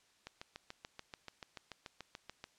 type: click train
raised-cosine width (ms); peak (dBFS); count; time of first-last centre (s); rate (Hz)
0.2; -28; 16; 0.27-2.441; 6.91
effects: white hiss -70 dBFS RMS until 2.58 s + low-pass 7000 Hz 12 dB/octave

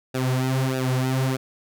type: tone with flanger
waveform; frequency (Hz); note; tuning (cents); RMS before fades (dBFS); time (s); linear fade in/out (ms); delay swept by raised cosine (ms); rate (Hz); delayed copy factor
sawtooth; 130.2; C3; -8; -23; 0.14-1.37; 10; 0.93 to 5.93; 1.6; -1
effects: none

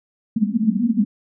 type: band-pass noise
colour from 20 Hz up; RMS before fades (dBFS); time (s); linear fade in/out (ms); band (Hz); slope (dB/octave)
pink; -19; 0.36-1.05; 5; 200 to 240; 96
effects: none

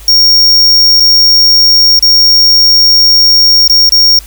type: tone with dropouts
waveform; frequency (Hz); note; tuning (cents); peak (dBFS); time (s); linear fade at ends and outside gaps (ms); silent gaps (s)
square; 5550; F8; -12; -3; 0.08-4.19; 2; 1-1.004 / 1.992-2.025 / 3.678-3.697 / 3.893-3.921
effects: added 50 Hz sine -29 dBFS peak until 4.26 s + white hiss -35 dBFS RMS until 4.26 s

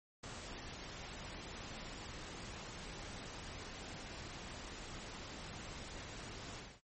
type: noise with ADSR envelope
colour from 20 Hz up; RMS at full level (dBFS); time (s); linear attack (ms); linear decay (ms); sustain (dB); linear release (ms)
pink; -44; 0.23-6.81; 10; 6; -4; 230
effects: noise-tail reverb RT60 0.1 s tail -25 dB re dry + MP3 32 kbps

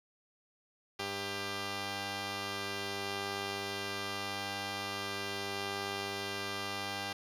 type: tone pair together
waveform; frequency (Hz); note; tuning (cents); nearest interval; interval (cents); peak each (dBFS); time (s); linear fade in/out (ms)
5% pulse; 99.2 / 397.2; G2 / G4; +21 / +23; 2 octaves; 2402; -30 / -26; 0.99-7.13; 5
effects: low-pass 9000 Hz 12 dB/octave + 9-bit

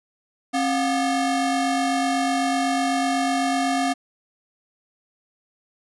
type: ring-modulated tone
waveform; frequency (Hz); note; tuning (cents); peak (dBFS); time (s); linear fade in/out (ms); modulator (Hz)
40% pulse; 490; B4; -14; -16; 0.53-3.94; 20; 221
effects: resampled to 24000 Hz

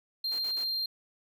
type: tone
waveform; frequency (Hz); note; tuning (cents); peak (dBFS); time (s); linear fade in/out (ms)
triangle; 4186; C8; 0; -28; 0.24-0.86; 5
type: noise bursts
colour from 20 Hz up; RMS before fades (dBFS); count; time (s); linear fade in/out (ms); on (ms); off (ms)
pink; -47; 3; 0.31-0.644; 10; 82; 44
effects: high-pass 400 Hz 12 dB/octave

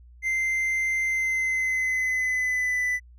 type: tone with pitch glide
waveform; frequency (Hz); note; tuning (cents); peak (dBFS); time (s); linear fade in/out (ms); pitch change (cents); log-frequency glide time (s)
triangle; 2082 to 1991.4; C7 to B6; -9 to +14; -21; 0.22-3; 50; -77; 1.04-2.84
effects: added 60 Hz sine -47 dBFS peak until 3.18 s

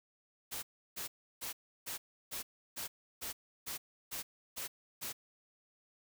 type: noise bursts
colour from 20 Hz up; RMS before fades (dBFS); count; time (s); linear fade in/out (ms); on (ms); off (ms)
white; -41; 11; 0.51-5.13; 20; 120; 330
effects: none

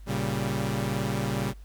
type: chord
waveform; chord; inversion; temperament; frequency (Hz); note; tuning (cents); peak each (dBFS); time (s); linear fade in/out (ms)
sawtooth; G diminished; first; equal; 116.54 / 138.59 / 196; Bb2 / Db3 / G3; 0 / 0 / 0; -27; 0.06-1.54; 50
effects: added 50 Hz sine -42 dBFS peak until 1.64 s + pink hiss -62 dBFS RMS until 1.64 s

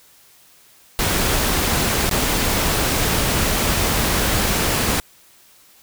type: noise with dropouts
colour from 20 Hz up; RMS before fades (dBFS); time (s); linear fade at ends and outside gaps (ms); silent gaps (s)
pink; -19; 0.99-5; 0; 2.094-2.112
effects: white hiss -51 dBFS RMS until 5.82 s

